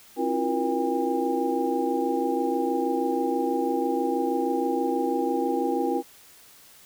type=tone cluster; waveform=sine; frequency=267.7 / 328.3 / 354.5 / 476.6 / 805 Hz; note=C4 / E4 / F4 / A#4 / G5; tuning=+40 / -7 / +26 / +38 / +46 cents; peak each=-29 dBFS; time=0.16-6.03 s; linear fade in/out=50 ms; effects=white hiss -52 dBFS RMS until 6.85 s